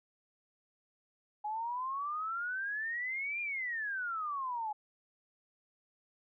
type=exponential two-way sweep; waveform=sine; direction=up then down; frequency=830.6 to 2428 to 830.6 Hz; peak=-34 dBFS; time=1.44-4.73 s; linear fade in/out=10 ms; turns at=3.41 s; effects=none